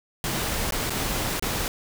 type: noise with dropouts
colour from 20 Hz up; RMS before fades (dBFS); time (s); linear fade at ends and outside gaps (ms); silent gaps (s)
pink; -27; 0.24-1.68; 1; 0.708-0.722 / 0.897-0.904 / 1.396-1.424
effects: none